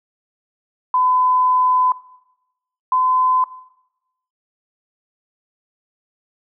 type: tone pair in turn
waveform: sine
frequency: 1010 / 1019.4 Hz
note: B5 / C6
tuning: +39 / -45 cents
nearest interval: unison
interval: 16 cents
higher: second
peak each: -13 dBFS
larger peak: neither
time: 0.94-1.92 / 2.92-3.44 s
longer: first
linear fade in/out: 2 ms
effects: noise-tail reverb RT60 0.9 s tail -18 dB re dry